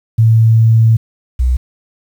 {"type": "tone pair in turn", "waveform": "sine", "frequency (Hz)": [112.6, 62.58], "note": ["A2", "B1"], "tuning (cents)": [40, 24], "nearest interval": "minor seventh", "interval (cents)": 1016, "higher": "first", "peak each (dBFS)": [-5, -9], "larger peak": "first", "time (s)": [[0.18, 0.97], [1.39, 1.57]], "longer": "first", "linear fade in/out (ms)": 10, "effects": ["7-bit"]}